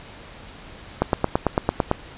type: click train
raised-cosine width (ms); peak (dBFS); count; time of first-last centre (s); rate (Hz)
1; -3; 9; 1.02-1.914; 8.95
effects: pink hiss -42 dBFS RMS until 2.17 s + resampled to 8000 Hz